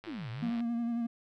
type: click train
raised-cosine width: 0.3 ms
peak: -31 dBFS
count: 62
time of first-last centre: 0.04-0.605 s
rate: 108 Hz
type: exponential two-way sweep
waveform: sine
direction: down then up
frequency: 376.3 to 110 to 196.8 Hz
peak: -37 dBFS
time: 0.06-0.51 s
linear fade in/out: 20 ms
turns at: 0.3 s
type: tone with vibrato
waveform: triangle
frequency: 234.6 Hz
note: A#3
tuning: 11 cents sharp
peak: -28 dBFS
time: 0.42-1.07 s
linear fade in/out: 10 ms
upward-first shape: sine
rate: 11 Hz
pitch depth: 27 cents each way
effects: none